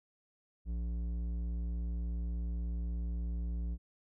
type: tone with low-pass filter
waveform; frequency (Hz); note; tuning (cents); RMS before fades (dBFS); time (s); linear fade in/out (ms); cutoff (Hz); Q
square; 58.27; A#1; 0; -36; 0.65-3.78; 50; 210; 0.6
effects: none